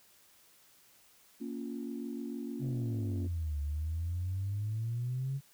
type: chord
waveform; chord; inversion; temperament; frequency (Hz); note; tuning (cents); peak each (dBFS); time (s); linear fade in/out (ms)
sine; Bb minor; none; just; 233.1 / 279.7 / 349.6; Bb3 / Db4 / F4; 0 / +16 / +2; -39 / -40 / -44; 1.4-3.28; 20
type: exponential two-way sweep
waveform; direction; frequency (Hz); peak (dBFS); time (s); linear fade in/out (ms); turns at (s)
sine; down then up; 139.8 to 71.5 to 139.8; -31; 2.59-5.41; 50; 3.6
effects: tanh soft clip ceiling -27 dBFS + white hiss -63 dBFS RMS until 5.53 s